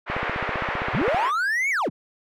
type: band-pass noise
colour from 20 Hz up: white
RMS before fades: -28 dBFS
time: 0.06-1.32 s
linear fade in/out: 50 ms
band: 420 to 2100 Hz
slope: 24 dB/octave
type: click train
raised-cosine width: 3 ms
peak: -18 dBFS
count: 17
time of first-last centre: 0.1-1.146 s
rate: 15.3 Hz
type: linear two-way sweep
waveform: triangle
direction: up then down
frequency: 70.5 to 2294 to 70.5 Hz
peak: -19 dBFS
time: 0.93-1.9 s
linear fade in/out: 20 ms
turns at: 1.7 s
effects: none